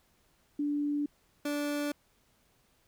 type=tone pair in turn; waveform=sine / 30% pulse; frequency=291.4 / 291.4 Hz; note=D4 / D4; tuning=-13 / -13 cents; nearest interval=unison; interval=0 cents; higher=neither; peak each=-28 / -28 dBFS; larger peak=neither; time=0.59-1.06 / 1.45-1.92 s; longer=neither; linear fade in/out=5 ms; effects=pink hiss -69 dBFS RMS until 2.87 s